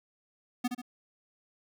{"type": "tone with echo", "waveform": "square", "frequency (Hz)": 246.9, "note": "B3", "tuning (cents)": 0, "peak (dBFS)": -27, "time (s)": [0.64, 0.68], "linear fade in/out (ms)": 10, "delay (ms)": 69, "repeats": 2, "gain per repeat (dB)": -6, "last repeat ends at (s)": 0.818, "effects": ["10-bit"]}